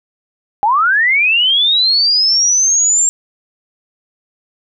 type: linear sweep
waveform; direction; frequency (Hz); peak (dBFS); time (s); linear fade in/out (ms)
sine; up; 784 to 7459; -9; 0.63-3.09; 0
effects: none